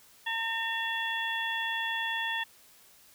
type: harmonic tone with a mistuned harmonic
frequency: 909 Hz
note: A#5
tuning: 44 cents flat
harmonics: 1 / 2 / 3 / 4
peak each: -36 / -32 / -38 / -36 dBFS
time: 0.26-2.44 s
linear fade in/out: 10 ms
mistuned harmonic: 4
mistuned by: -120 cents
effects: white hiss -58 dBFS RMS until 3.14 s